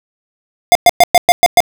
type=tone bursts; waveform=square; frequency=705 Hz; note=F5; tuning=16 cents sharp; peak=-3 dBFS; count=7; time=0.72-1.604 s; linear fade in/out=0 ms; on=32 ms; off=110 ms; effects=none